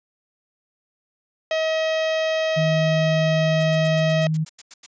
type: harmonic tone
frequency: 637 Hz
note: D#5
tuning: 41 cents sharp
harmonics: 1 / 2 / 3 / 4 / 5 / 6 / 7 / 8 / 9 / 10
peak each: -20 / -36 / -30 / -32 / -33 / -38 / -46 / -40 / -49 / -45 dBFS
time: 1.51-4.27 s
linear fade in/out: 2 ms
type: tone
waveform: sine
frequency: 157.5 Hz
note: D#3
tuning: 21 cents sharp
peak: -19 dBFS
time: 2.56-4.45 s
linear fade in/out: 20 ms
type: noise bursts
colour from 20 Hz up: blue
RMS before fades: -35 dBFS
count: 11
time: 3.6-4.863 s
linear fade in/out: 5 ms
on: 33 ms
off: 90 ms
effects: resampled to 16000 Hz